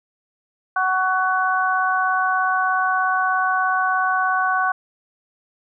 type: harmonic tone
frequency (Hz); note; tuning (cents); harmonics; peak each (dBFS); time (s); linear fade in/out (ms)
373.6; F#4; +17; 2 / 3 / 4; -22 / -21 / -21; 0.76-4.72; 5
effects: none